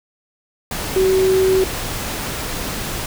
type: tone in noise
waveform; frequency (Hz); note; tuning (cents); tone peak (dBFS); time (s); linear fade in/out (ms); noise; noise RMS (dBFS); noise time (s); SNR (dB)
sine; 378.2; F#4; +38; -12; 0.96-1.64; 2; pink; -25; 0.71-3.06; +10
effects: none